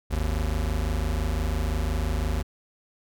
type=tone pair together; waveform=square; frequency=51.91 / 77.78 Hz; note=G#1 / D#2; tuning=0 / 0 cents; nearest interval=perfect fifth; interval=700 cents; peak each=-27 / -28 dBFS; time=0.1-2.43 s; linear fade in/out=20 ms; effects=none